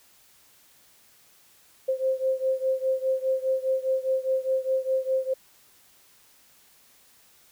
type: beating tone pair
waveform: sine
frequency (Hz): 523.3 / 528.2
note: C5 / C5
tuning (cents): 0 / +16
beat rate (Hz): 4.9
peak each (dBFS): -25 / -27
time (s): 1.88-5.34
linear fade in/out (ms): 10
effects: white hiss -58 dBFS RMS until 7.51 s